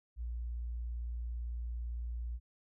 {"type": "tone", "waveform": "sine", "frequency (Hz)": 58.9, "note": "A#1", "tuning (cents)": 19, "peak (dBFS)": -36, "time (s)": [0.16, 2.4], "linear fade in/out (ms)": 50, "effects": []}